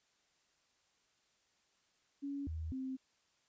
sine tone with pitch steps, 281 / 79.9 / 262.3 Hz, C#4 / D#2 / C4, +24 / +47 / +4 cents, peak -38 dBFS, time 2.22-2.97 s, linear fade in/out 20 ms, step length 250 ms, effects white hiss -75 dBFS RMS until 3.48 s + resampled to 16000 Hz

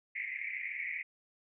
pink band-pass noise, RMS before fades -39 dBFS, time 0.15-1.03 s, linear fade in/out 10 ms, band 2000 to 2300 Hz, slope 96 dB/octave, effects none

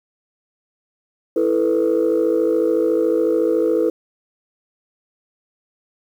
sine chord, E suspended fourth, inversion none, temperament equal, 329.6 / 440 / 493.9 Hz, E4 / A4 / B4, 0 / 0 / 0 cents, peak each -18 dBFS, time 1.36-3.9 s, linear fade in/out 5 ms, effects tanh soft clip ceiling -9 dBFS + 8-bit

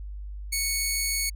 10% pulse tone, 2217 Hz, C#7, in tune, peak -16 dBFS, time 0.52-1.3 s, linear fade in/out 10 ms, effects added 50 Hz sine -34 dBFS peak until 1.35 s

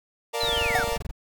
sawtooth chord, Bb major seventh, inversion none, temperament equal, 466.2 / 587.3 / 698.5 / 880 Hz, Bb4 / D5 / F5 / A5, 0 / 0 / 0 / 0 cents, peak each -25 / -28 / -30 / -30 dBFS, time 0.33-0.98 s, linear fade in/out 20 ms
sine linear sweep, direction down, 4186 to 1302 Hz, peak -25 dBFS, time 0.4-0.84 s, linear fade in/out 10 ms
brown noise bursts, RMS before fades -29 dBFS, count 16, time 0.43-1.112 s, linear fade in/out 5 ms, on 22 ms, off 22 ms
square tone with exponential decay, 735 Hz, F#5, 12 cents flat, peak -20 dBFS, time 0.75-0.93 s, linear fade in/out 2 ms, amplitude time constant 38 ms
effects none

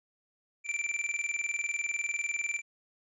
square tone with tremolo, 2349 Hz, D7, in tune, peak -29 dBFS, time 0.64-2.62 s, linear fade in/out 50 ms, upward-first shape square, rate 20 Hz, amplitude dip 70%, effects resampled to 24000 Hz

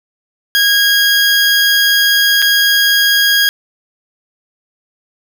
20% pulse tone with dropouts, 1637 Hz, G#6, 25 cents flat, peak -4 dBFS, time 0.55-3.49 s, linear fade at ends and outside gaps 0 ms, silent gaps 2.419-2.424 s, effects none

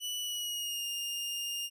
sawtooth tone with pitch glide, 2960 to 2821 Hz, F#7 to F7, 0 to +17 cents, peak -31 dBFS, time 0-1.7 s, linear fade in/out 50 ms, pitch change -83 cents, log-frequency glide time 0.21-0.86 s, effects none

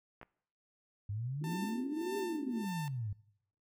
clicks, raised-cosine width 0.5 ms, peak -34 dBFS, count 2, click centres 0.214 / 0.23 s
sine exponential two-way sweep, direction up then down, 97.7 to 410 to 97.7 Hz, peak -35 dBFS, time 1.09-3.13 s, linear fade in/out 5 ms, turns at 2.17 s
white band-pass noise, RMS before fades -44 dBFS, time 1.41-2.65 s, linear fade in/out 5 ms, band 220 to 380 Hz, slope 96 dB/octave
sawtooth tone with tremolo, 894 Hz, A5, 27 cents sharp, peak -37 dBFS, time 1.44-2.88 s, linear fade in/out 0 ms, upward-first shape sine, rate 1.7 Hz, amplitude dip 95%
effects noise-tail reverb RT60 0.7 s tail -22 dB re dry

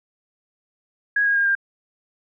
sine tone with pitch steps, 1656 / 1636 / 1616.3 / 1596.8 Hz, G#6 / G#6 / G#6 / G6, -5 / -26 / -47 / +32 cents, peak -16 dBFS, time 1.16-1.552 s, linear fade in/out 5 ms, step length 98 ms, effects none

